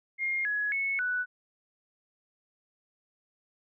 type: tone with pitch steps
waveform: sine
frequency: 2128 / 1681 / 2201 / 1484 Hz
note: C7 / G#6 / C#7 / F#6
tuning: +29 / +20 / -13 / +5 cents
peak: -27 dBFS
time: 0.18-1.26 s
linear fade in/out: 50 ms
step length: 270 ms
effects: none